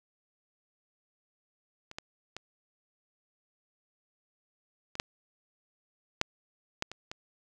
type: clicks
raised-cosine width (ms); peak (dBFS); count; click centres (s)
0.2; -27 / -20 / -22 / -24 / -10 / -8 / -13 / -24 / -22; 9; 1.914 / 1.985 / 2.366 / 4.954 / 4.999 / 6.214 / 6.824 / 6.916 / 7.115
effects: none